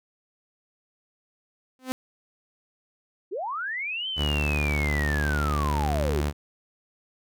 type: tone with exponential growth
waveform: sawtooth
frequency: 257.8 Hz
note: C4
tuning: 26 cents flat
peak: -19 dBFS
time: 1.79-1.92 s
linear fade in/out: 0 ms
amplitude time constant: 28 ms
type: linear two-way sweep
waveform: sine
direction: up then down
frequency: 319.2 to 3136 to 319.2 Hz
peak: -28 dBFS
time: 3.31-6.22 s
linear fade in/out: 20 ms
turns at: 4.08 s
type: tone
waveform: sawtooth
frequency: 73.7 Hz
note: D2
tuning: 7 cents sharp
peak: -20 dBFS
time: 4.16-6.33 s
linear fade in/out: 50 ms
effects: none